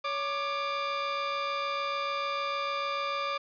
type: tone pair together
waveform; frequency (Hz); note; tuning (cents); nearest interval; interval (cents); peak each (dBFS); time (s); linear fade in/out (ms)
sawtooth; 561 / 1188.7; C#5 / D6; +21 / +21; octave + minor second; 1300; -31 / -27; 0.04-3.38; 10
effects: resampled to 11025 Hz + 9-bit